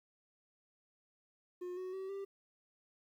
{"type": "tone with pitch steps", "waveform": "triangle", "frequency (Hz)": [358.7, 370.1, 381.8, 393.9], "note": ["F4", "F#4", "G4", "G4"], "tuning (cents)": [46, 0, -46, 8], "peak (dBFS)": -38, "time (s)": [1.61, 2.25], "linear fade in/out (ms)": 10, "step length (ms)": 160, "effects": ["12-bit"]}